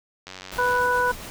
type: click train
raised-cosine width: 0.2 ms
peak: -20 dBFS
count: 49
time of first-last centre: 0.27-0.784 s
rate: 93.3 Hz
type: noise with tremolo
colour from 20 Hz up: pink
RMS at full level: -36 dBFS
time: 0.52-1.3 s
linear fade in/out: 0 ms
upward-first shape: sine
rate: 7.2 Hz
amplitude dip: 30%
type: harmonic tone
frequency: 493.9 Hz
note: B4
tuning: in tune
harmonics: 1 / 2 / 3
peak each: -25 / -22 / -23 dBFS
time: 0.58-1.12 s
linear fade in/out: 10 ms
effects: none